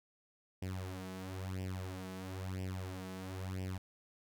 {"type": "tone with flanger", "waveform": "sawtooth", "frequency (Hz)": 93.6, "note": "F#2", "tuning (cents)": 20, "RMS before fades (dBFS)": -42, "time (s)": [0.62, 3.78], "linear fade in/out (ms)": 5, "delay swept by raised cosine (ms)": [0.37, 4.67], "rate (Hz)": 1, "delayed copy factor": 0.8, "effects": []}